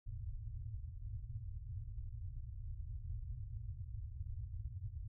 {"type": "low-pass noise", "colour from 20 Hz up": "white", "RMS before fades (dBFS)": -45, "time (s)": [0.06, 5.08], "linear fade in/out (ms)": 10, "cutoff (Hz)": 120, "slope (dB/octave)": 96, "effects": []}